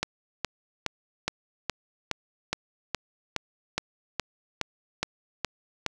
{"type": "click train", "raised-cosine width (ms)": 0.2, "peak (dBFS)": -9, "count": 15, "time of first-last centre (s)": [0.03, 5.863], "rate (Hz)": 2.4, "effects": []}